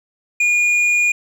sine tone with hard clipping, 2435 Hz, D#7, 38 cents flat, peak -14 dBFS, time 0.4-1.12 s, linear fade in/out 5 ms, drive 5 dB, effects none

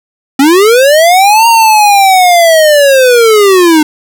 square linear two-way sweep, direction up then down, 261.6 to 932.3 to 299.1 Hz, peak -3 dBFS, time 0.39-3.83 s, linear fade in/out 5 ms, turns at 1.47 s, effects none

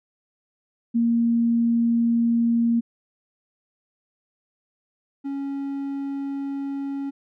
sine / triangle tone pair in turn, 233.1 / 277.2 Hz, A#3 / C#4, 0 / 0 cents, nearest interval minor third, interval 300 cents, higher second, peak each -17 / -24 dBFS, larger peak first, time 0.94-2.81 / 5.24-7.11 s, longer neither, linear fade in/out 20 ms, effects none

